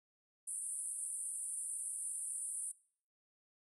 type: band-pass noise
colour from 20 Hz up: white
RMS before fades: -42 dBFS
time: 0.47-2.72 s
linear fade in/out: 10 ms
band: 8700 to 10000 Hz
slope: 96 dB/octave
effects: noise-tail reverb RT60 0.5 s tail -20 dB re dry